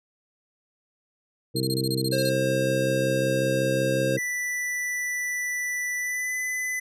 harmonic tone, 65.41 Hz, C2, in tune, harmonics 2 / 3 / 4 / 5 / 6 / 7, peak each -28 / -33 / -35 / -30 / -36 / -31 dBFS, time 1.54-4.19 s, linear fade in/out 20 ms
sawtooth tone bursts, 4207 Hz, C8, 9 cents sharp, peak -25 dBFS, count 11, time 1.56-2.292 s, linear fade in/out 2 ms, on 42 ms, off 27 ms
square tone, 533 Hz, C5, 32 cents sharp, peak -25 dBFS, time 2.12-4.17 s, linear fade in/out 10 ms
square tone with pitch glide, 1975.5 to 2008 Hz, B6 to B6, 0 to +28 cents, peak -27 dBFS, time 4.17-6.8 s, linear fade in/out 10 ms, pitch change +28 cents, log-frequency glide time 5.98-6.35 s
effects resampled to 32000 Hz

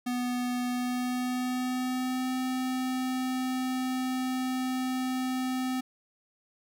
square tone with pitch glide, 246.9 to 256.8 Hz, B3 to C4, 0 to -32 cents, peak -29 dBFS, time 0.06-5.81 s, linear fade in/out 10 ms, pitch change +68 cents, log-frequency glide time 0.7-2.33 s, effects none

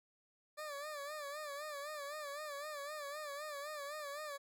20% pulse tone with vibrato, 587.3 Hz, D5, in tune, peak -38 dBFS, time 0.57-4.38 s, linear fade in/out 20 ms, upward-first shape sine, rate 3.9 Hz, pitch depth 84 cents each way, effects none

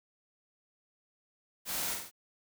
white noise with echo, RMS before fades -36 dBFS, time 1.65-1.97 s, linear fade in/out 50 ms, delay 48 ms, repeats 3, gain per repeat -4 dB, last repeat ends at 2.114 s, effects none

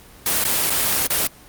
white noise with dropouts, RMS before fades -19 dBFS, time 0.26-1.27 s, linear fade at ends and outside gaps 2 ms, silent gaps 0.44-0.449 / 0.698-0.702 / 1.069-1.102 s, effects pink hiss -45 dBFS RMS until 1.48 s + Opus 24 kbps

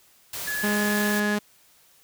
white noise, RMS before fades -33 dBFS, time 0.33-1.2 s, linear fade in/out 5 ms
sine tone with pitch glide, 1700 to 1686.3 Hz, G#6 to G#6, +40 to +26 cents, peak -27 dBFS, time 0.47-1.36 s, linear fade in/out 10 ms, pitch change -14 cents, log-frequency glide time 1.11-1.2 s
sawtooth tone, 207.7 Hz, G#3, in tune, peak -19 dBFS, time 0.63-1.39 s, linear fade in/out 10 ms
effects white hiss -58 dBFS RMS until 2.03 s

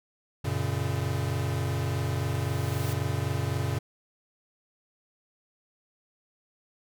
square chord, F# major, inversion none, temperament equal with one note detuned, 92.5 / 116.54 / 140.2 Hz, F#2 / A#2 / C#3, 0 / 0 / +20 cents, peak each -32 dBFS, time 0.44-3.79 s, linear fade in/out 10 ms
white noise with exponential growth, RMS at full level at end -40 dBFS, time 1.59-2.93 s, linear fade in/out 1 ms, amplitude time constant 290 ms
effects none

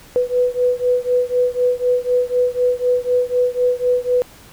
sine beating tone pair, 493.9 / 497.9 Hz, B4 / B4, 0 / +14 cents, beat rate 4 Hz, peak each -17 / -18 dBFS, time 0.16-4.22 s, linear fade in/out 0 ms, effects pink hiss -44 dBFS RMS until 4.52 s

